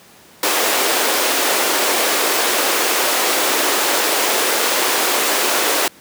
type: high-pass noise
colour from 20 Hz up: pink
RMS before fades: -17 dBFS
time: 0.43-5.88 s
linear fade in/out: 2 ms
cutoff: 340 Hz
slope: 24 dB/octave
effects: pink hiss -45 dBFS RMS until 6 s + high-pass 150 Hz 12 dB/octave